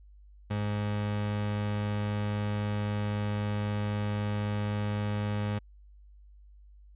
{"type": "tone", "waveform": "30% pulse", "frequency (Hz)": 103.83, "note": "G#2", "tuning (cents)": 0, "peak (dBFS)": -26, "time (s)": [0.5, 5.59], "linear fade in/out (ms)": 10, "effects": ["added 50 Hz sine -51 dBFS peak until 6.95 s", "resampled to 8000 Hz"]}